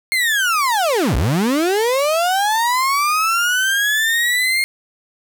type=linear two-way sweep; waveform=35% pulse; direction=down then up; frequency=2141 to 50.7 to 2141 Hz; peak=-13 dBFS; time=0.12-4.64 s; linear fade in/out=0 ms; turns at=1.16 s; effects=none